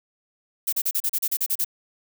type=noise bursts; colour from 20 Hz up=violet; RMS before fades=-23 dBFS; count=11; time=0.67-1.647 s; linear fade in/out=10 ms; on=57 ms; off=35 ms; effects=none